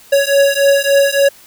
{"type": "beating tone pair", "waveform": "square", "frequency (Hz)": [556, 559.5], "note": ["C#5", "C#5"], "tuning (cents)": [5, 16], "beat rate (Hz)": 3.5, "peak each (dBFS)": -13, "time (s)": [0.12, 1.29], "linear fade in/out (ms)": 10, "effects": ["white hiss -43 dBFS RMS until 1.46 s"]}